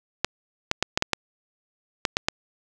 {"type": "clicks", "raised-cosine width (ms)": 0.2, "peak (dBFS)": -3, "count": 9, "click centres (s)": [0.246, 0.714, 0.826, 0.975, 1.024, 1.133, 2.052, 2.169, 2.285], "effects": []}